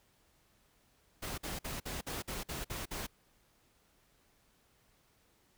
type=noise bursts; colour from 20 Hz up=pink; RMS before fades=-40 dBFS; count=9; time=1.22-3.068 s; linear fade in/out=10 ms; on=160 ms; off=51 ms; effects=pink hiss -70 dBFS RMS until 5.57 s